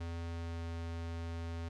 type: tone with pitch glide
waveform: square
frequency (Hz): 84.2 to 83.62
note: E2 to E2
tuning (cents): +37 to +25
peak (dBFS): -39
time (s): 0-1.69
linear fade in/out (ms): 10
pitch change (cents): -12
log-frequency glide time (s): 0.24-0.66
effects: low-pass 6000 Hz 12 dB/octave